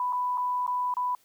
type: tone with dropouts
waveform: sine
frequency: 992 Hz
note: B5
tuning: 7 cents sharp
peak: -25 dBFS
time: 0-1.15 s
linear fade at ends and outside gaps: 2 ms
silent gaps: 0.126-0.13 / 0.375-0.379 / 0.666-0.677 / 0.94-0.968 s
effects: white hiss -64 dBFS RMS until 1.24 s